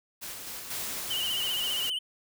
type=noise with tremolo; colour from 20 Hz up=white; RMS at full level=-39 dBFS; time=0.21-1.01 s; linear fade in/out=20 ms; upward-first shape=square; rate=3.9 Hz; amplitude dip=25%
type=noise; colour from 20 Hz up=white; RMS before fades=-36 dBFS; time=0.7-1.9 s; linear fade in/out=5 ms
type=tone with vibrato; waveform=triangle; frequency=2960 Hz; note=F#7; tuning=in tune; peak=-27 dBFS; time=1.1-1.99 s; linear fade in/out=10 ms; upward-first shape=sine; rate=15 Hz; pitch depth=71 cents each way
effects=none